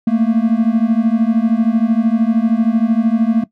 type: beating tone pair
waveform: triangle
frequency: 220 / 233 Hz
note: A3 / A#3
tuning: 0 / -1 cents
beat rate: 13 Hz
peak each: -12 dBFS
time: 0.07-3.44 s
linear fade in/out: 5 ms
effects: noise-tail reverb RT60 0.1 s tail -17 dB re dry